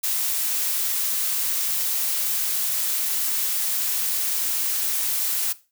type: noise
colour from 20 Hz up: blue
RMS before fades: -24 dBFS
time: 0.03-5.53 s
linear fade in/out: 10 ms
effects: noise-tail reverb RT60 0.3 s tail -17 dB re dry